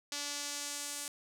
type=tone with band-pass filter sweep; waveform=sawtooth; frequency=288.7 Hz; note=D4; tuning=30 cents flat; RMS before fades=-40 dBFS; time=0.12-1.08 s; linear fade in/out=2 ms; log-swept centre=5500 to 8600 Hz; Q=1.4; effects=none